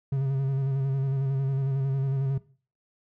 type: tone with vibrato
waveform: triangle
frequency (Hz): 135.6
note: C#3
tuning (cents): -38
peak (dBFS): -21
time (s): 0.12-2.38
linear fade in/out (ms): 5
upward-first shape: square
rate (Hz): 11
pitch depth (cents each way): 29
effects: noise-tail reverb RT60 0.4 s tail -18 dB re dry